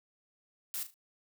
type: noise with echo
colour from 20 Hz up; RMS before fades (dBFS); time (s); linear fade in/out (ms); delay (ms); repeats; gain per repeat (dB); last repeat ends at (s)
blue; -37; 0.74-0.83; 0; 37; 3; -10; 0.941
effects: none